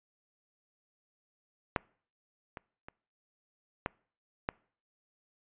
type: clicks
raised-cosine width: 0.5 ms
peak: -12 / -26 / -30 / -16 / -15 dBFS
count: 5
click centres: 1.762 / 2.572 / 2.885 / 3.861 / 4.489 s
effects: noise-tail reverb RT60 0.5 s tail -25 dB re dry + resampled to 8000 Hz